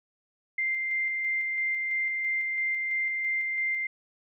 sine tone with tremolo, 2093 Hz, C7, in tune, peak -25 dBFS, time 0.58-3.87 s, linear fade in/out 5 ms, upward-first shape square, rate 3 Hz, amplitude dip 25%, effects none

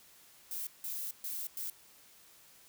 violet noise bursts at uneven times, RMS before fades -39 dBFS, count 4, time 0.51-0.67 / 0.84-1.11 / 1.24-1.47 / 1.57-1.7 s, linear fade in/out 2 ms, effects white hiss -60 dBFS RMS until 2.68 s

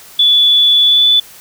sine tone with pitch glide, 3446 to 3480 Hz, A7 to A7, -37 to -20 cents, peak -6 dBFS, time 0.19-1.2 s, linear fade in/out 5 ms, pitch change +17 cents, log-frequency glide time 0.83-1.07 s, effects white hiss -38 dBFS RMS until 1.4 s

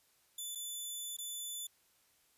10% pulse tone with dropouts, 3500 Hz, A7, 10 cents flat, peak -32 dBFS, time 0.38-1.67 s, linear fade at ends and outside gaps 5 ms, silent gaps 0.551-0.555 / 1.168-1.185 s, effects white hiss -71 dBFS RMS until 2.37 s + resampled to 32000 Hz

